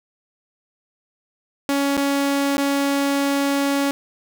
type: tone with dropouts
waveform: sawtooth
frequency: 279.8 Hz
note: C#4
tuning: 16 cents sharp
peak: -14 dBFS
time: 1.69-3.91 s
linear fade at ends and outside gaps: 0 ms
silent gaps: 1.969-1.976 / 2.57-2.58 s
effects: none

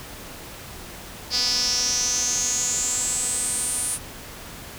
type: tone with band-pass filter sweep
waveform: sawtooth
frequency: 246.9 Hz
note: B3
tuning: in tune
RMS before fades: -24 dBFS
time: 1.3-3.99 s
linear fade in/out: 50 ms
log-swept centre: 4900 to 9700 Hz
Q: 9.1
effects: pink hiss -39 dBFS RMS until 4.78 s

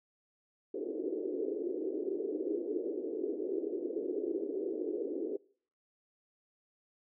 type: band-pass noise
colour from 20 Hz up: white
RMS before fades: -36 dBFS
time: 0.74-5.37 s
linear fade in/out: 5 ms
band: 310 to 440 Hz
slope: 48 dB/octave
effects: noise-tail reverb RT60 0.5 s tail -23 dB re dry

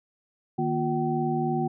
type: tone cluster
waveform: sine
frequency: 153.9 / 237.1 / 356 / 765 Hz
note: D#3 / A#3 / F4 / G5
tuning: -19 / +30 / +33 / -42 cents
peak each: -29 dBFS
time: 0.58-1.68 s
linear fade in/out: 10 ms
effects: none

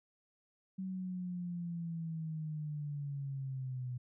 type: linear sweep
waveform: sine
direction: down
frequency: 190 to 123.47 Hz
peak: -37 dBFS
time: 0.78-3.98 s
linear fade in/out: 10 ms
effects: none

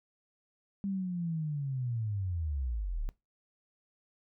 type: linear sweep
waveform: sine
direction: down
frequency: 200 to 30.87 Hz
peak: -31 dBFS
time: 0.84-3.09 s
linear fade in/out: 0 ms
effects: noise-tail reverb RT60 0.2 s tail -20 dB re dry

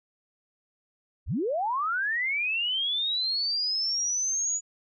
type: linear sweep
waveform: sine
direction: up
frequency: 32.65 to 6900 Hz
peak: -25 dBFS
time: 1.26-4.61 s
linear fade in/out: 50 ms
effects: none

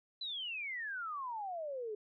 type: exponential sweep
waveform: sine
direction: down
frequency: 4062 to 410 Hz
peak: -38 dBFS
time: 0.21-1.95 s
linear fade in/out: 5 ms
effects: none

